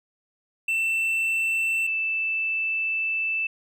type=tone pair in turn; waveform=triangle / sine; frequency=2674 / 2643 Hz; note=E7 / E7; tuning=+24 / +4 cents; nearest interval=unison; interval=20 cents; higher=first; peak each=-20 / -23 dBFS; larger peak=first; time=0.68-1.87 / 1.87-3.47 s; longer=second; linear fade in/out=5 ms; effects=none